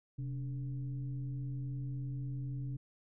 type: tone with frequency modulation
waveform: sine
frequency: 130.81 Hz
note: C3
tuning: in tune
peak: -36 dBFS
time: 0.18-2.77 s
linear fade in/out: 10 ms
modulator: 159 Hz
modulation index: 0.48
effects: none